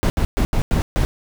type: noise bursts at uneven times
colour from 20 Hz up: brown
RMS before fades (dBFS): -17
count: 6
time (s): 0.03-0.1 / 0.17-0.25 / 0.37-0.45 / 0.53-0.62 / 0.71-0.82 / 0.96-1.05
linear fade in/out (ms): 0
effects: none